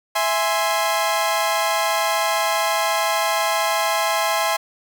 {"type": "chord", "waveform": "sawtooth", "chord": "E augmented", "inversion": "none", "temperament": "equal", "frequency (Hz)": [659.3, 830.6, 1046.5], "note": ["E5", "G#5", "B#5"], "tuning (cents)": [0, 0, 0], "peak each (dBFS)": -19, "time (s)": [0.15, 4.57], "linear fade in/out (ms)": 10, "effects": []}